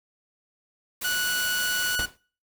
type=noise; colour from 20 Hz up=white; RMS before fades=-33 dBFS; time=1.01-1.96 s; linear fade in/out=10 ms
type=tone; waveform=sawtooth; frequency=1473 Hz; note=F#6; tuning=8 cents flat; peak=-21 dBFS; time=1.04-2.06 s; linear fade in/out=10 ms
type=noise with exponential decay; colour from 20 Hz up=pink; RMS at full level=-28 dBFS; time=1.99-2.17 s; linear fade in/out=0 ms; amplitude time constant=39 ms
effects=noise-tail reverb RT60 0.4 s tail -22 dB re dry